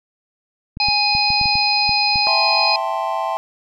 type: clicks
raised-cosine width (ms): 5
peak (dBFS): -17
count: 9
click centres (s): 0.771 / 0.886 / 1.151 / 1.304 / 1.413 / 1.457 / 1.555 / 1.893 / 2.158
type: harmonic tone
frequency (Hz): 830.6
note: G#5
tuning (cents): 0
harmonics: 1 / 3 / 5 / 6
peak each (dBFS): -20 / -20 / -20 / -20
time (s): 0.8-2.76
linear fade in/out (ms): 2
type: chord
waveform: triangle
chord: A minor seventh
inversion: second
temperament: equal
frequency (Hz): 659.3 / 784 / 880 / 1046.5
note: E5 / G5 / A5 / C6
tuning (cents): 0 / 0 / 0 / 0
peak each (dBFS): -23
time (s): 2.27-3.37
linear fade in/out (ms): 0
effects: none